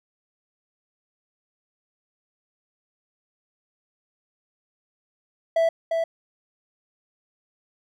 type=tone with echo; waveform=triangle; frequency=659.3 Hz; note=E5; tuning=in tune; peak=-15 dBFS; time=5.56-5.69 s; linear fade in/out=5 ms; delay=350 ms; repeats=1; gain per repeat=-4 dB; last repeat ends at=6.04 s; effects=none